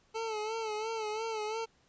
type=tone with vibrato; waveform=25% pulse; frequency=438.3 Hz; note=A4; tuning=7 cents flat; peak=-30 dBFS; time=0.14-1.66 s; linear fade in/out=20 ms; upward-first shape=sine; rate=2.9 Hz; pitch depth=63 cents each way; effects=pink hiss -68 dBFS RMS until 1.88 s + resampled to 16000 Hz